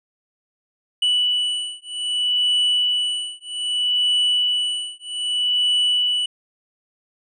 triangle beating tone pair, 2960 / 2960.63 Hz, F#7 / F#7, 0 / 0 cents, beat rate 0.63 Hz, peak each -20 dBFS, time 1.02-6.26 s, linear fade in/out 5 ms, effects resampled to 24000 Hz

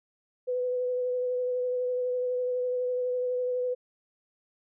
sine tone with vibrato, 499 Hz, B4, 18 cents sharp, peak -26 dBFS, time 0.47-3.75 s, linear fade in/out 20 ms, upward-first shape sine, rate 12 Hz, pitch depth 16 cents each way, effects none

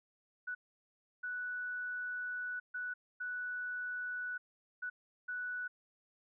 sine tone bursts at uneven times, 1480 Hz, F#6, in tune, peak -37 dBFS, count 6, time 0.47-0.55 / 1.23-2.6 / 2.74-2.94 / 3.2-4.38 / 4.82-4.9 / 5.28-5.68 s, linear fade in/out 10 ms, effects none

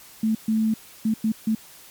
sine tone bursts at uneven times, 220 Hz, A3, in tune, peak -18 dBFS, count 5, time 0.23-0.35 / 0.48-0.74 / 1.05-1.14 / 1.24-1.32 / 1.47-1.55 s, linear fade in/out 5 ms, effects white hiss -47 dBFS RMS until 1.9 s + MP3 96 kbps

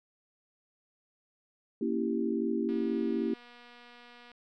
sine chord, A# diminished seventh, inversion none, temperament equal, 233.1 / 277.2 / 329.6 / 392 Hz, A#3 / C#4 / E4 / G4, 0 / 0 / 0 / 0 cents, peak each -32 / -35 / -33 / -34 dBFS, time 1.81-3.34 s, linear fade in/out 5 ms
click train, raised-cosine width 0.3 ms, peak -38 dBFS, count 393, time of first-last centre 2.69-4.317 s, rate 241 Hz
effects none

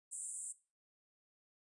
white band-pass noise, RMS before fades -45 dBFS, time 0.11-0.53 s, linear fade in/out 20 ms, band 7500 to 9500 Hz, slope 96 dB/octave, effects noise-tail reverb RT60 0.3 s tail -17 dB re dry + resampled to 24000 Hz

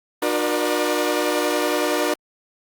sawtooth tone cluster, 302.9 / 363.5 / 478.2 / 595 Hz, D#4 / F#4 / A#4 / D5, -46 / -31 / +44 / +22 cents, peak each -21 dBFS, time 0.22-2.14 s, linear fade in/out 5 ms, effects Opus 32 kbps

